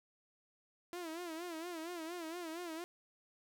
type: tone with vibrato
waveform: sawtooth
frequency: 336.4 Hz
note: E4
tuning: 35 cents sharp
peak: -38 dBFS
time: 0.93-2.84 s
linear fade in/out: 0 ms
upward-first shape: sine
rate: 4.3 Hz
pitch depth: 110 cents each way
effects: none